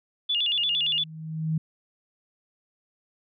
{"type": "tone with vibrato", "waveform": "sine", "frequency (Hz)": 3136, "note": "G7", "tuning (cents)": 0, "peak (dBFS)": -22, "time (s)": [0.29, 1.04], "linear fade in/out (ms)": 10, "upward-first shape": "square", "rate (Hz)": 8.7, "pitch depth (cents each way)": 170}
{"type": "tone with exponential growth", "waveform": "sine", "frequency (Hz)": 158.5, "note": "D#3", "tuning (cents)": 32, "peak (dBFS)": -21, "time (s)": [0.52, 1.58], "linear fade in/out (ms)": 5, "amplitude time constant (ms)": 230}
{"effects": []}